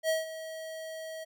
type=tone with ADSR envelope; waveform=square; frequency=640 Hz; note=D#5; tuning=49 cents sharp; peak=-25 dBFS; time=0.03-1.25 s; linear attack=61 ms; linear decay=160 ms; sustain=-14 dB; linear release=20 ms; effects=none